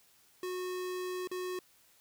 square tone with dropouts, 365.3 Hz, F#4, 22 cents flat, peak -36 dBFS, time 0.43-1.59 s, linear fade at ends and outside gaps 2 ms, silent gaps 1.274-1.314 s, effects white hiss -65 dBFS RMS until 2 s

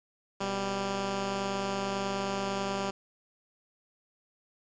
10% pulse tone pair together, 123.79 / 196.5 Hz, B2 / G3, +4 / +4 cents, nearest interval minor sixth, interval 800 cents, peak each -31 / -22 dBFS, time 0.4-2.91 s, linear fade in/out 10 ms, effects resampled to 16000 Hz + 8-bit

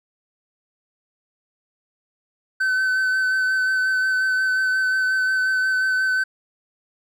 triangle tone with vibrato, 1524 Hz, G6, 49 cents flat, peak -16 dBFS, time 2.6-6.24 s, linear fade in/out 10 ms, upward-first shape sine, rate 5.6 Hz, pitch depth 16 cents each way, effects none

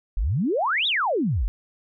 sine exponential two-way sweep, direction up then down, 38.89 to 3909 to 38.89 Hz, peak -20 dBFS, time 0.17-1.48 s, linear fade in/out 0 ms, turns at 0.87 s, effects none

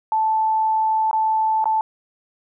sine tone with dropouts, 877 Hz, A5, 6 cents flat, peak -16 dBFS, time 0.12-1.81 s, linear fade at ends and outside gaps 1 ms, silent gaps 1.112-1.13 / 1.642-1.656 s, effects none

